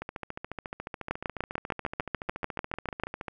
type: two click trains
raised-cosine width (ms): 0.5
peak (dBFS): -13 / -20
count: 14 / 47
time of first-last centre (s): 1.11-3.036 / 0.02-3.282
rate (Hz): 6.75 / 14.1
effects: none